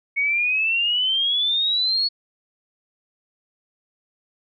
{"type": "exponential sweep", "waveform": "sine", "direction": "up", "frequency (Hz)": [2211, 4403], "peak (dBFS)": -18, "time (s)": [0.16, 2.09], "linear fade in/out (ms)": 20, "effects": []}